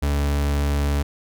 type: tone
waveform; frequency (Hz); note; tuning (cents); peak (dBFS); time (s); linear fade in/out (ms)
40% pulse; 71.7; D2; -41; -18; 0.02-1.03; 10
effects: none